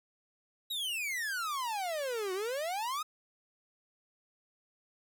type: exponential two-way sweep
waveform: 45% pulse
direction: down then up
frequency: 3898 to 361.5 to 1287 Hz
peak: -33 dBFS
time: 0.7-3.03 s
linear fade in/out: 10 ms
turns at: 2.33 s
effects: none